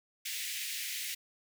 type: high-pass noise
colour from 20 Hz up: pink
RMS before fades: -38 dBFS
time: 0.25-1.15 s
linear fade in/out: 10 ms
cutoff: 1900 Hz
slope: 48 dB/octave
effects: none